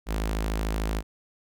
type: tone with notch filter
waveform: sawtooth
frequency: 53.4 Hz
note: G#1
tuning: 49 cents sharp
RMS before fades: -28 dBFS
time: 0.06-1.03 s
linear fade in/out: 50 ms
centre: 110 Hz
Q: 1.6
effects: none